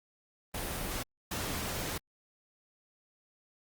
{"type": "noise bursts at uneven times", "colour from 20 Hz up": "pink", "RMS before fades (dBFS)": -36, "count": 2, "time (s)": [[0.54, 1.03], [1.31, 1.98]], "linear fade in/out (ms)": 5, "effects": ["Opus 32 kbps"]}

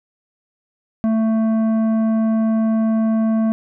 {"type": "tone with tanh clipping", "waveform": "sine", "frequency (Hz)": 221.9, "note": "A3", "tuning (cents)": 15, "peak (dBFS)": -16, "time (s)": [1.04, 3.52], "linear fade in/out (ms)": 0, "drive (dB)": 10, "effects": []}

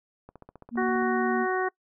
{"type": "click train", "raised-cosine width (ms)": 1, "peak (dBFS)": -31, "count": 12, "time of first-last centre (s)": [0.29, 1.023], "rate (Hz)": 15}
{"type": "tone", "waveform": "sine", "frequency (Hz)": 235.8, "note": "A#3", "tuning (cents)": 20, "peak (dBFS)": -27, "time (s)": [0.71, 1.47], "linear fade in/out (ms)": 50}
{"type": "harmonic tone", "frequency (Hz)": 372.2, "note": "F#4", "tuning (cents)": 10, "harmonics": [1, 2, 3, 4, 5], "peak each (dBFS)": [-27, -30, -32, -33, -34], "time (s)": [0.77, 1.69], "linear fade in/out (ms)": 10}
{"effects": ["noise-tail reverb RT60 0.1 s tail -24 dB re dry"]}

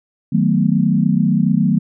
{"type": "chord", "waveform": "sine", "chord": "B dominant seventh", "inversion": "first", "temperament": "equal", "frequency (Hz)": [155.56, 185, 220, 246.9], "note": ["D#3", "F#3", "A3", "B3"], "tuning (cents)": [0, 0, 0, 0], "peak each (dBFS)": [-18, -16, -17, -20], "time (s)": [0.32, 1.79], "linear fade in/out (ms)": 10, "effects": []}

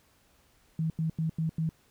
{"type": "tone bursts", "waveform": "sine", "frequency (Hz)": 160.6, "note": "E3", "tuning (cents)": -45, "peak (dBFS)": -26, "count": 5, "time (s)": [0.79, 1.692], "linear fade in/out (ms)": 2, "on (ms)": 110, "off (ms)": 88, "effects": ["pink hiss -65 dBFS RMS until 1.9 s"]}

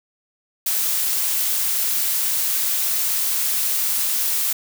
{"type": "noise", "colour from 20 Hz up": "blue", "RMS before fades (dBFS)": -21, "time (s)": [0.66, 4.53], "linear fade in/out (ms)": 5, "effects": []}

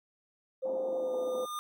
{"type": "tone with pitch glide", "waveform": "sine", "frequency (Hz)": [523.3, 508.4], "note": ["C5", "C5"], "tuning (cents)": [0, -50], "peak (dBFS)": -30, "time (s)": [0.62, 1.46], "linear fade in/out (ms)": 20, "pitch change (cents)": -50, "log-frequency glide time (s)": [0.91, 1.16]}
{"type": "tone with exponential growth", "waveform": "square", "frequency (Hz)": 1210, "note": "D#6", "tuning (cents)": -49, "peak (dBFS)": -34, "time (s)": [0.62, 1.59], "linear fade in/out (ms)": 0, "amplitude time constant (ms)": 210}
{"type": "band-pass noise", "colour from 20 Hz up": "white", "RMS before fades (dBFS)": -43, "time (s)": [0.65, 1.46], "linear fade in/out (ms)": 5, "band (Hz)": [210, 840], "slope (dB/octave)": 48}
{"effects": []}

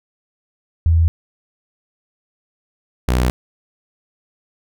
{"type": "tone pair in turn", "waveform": ["sine", "sawtooth"], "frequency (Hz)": [82.41, 61.99], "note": ["E2", "B1"], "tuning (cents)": [0, 7], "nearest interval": "perfect fourth", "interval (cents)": 493, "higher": "first", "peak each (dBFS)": -10, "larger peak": "neither", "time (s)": [[0.86, 1.08], [3.08, 3.3]], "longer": "neither", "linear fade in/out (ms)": 0, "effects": []}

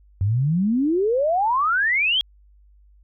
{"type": "exponential sweep", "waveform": "sine", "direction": "up", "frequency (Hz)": [92.5, 3322], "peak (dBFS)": -17, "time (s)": [0.21, 2.21], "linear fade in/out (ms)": 0, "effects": ["added 50 Hz sine -50 dBFS peak until 3.03 s"]}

